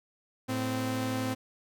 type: tone pair together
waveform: sawtooth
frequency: 110 / 259.1 Hz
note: A2 / C4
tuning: 0 / -17 cents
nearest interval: octave + minor third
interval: 1483 cents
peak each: -30 / -27 dBFS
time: 0.48-1.35 s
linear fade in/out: 20 ms
effects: none